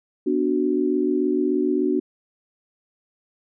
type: chord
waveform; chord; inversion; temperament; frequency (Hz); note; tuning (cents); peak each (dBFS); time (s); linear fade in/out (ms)
sine; B minor; none; equal; 246.9 / 293.7 / 370; B3 / D4 / F#4; 0 / 0 / 0; -25 / -22 / -22; 0.26-2; 10
effects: none